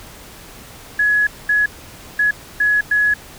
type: tone bursts at uneven times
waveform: sine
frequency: 1686 Hz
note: G#6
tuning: 26 cents sharp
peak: -12 dBFS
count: 5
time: 0.99-1.27 / 1.49-1.66 / 2.19-2.31 / 2.6-2.81 / 2.91-3.14 s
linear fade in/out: 5 ms
effects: pink hiss -39 dBFS RMS until 3.38 s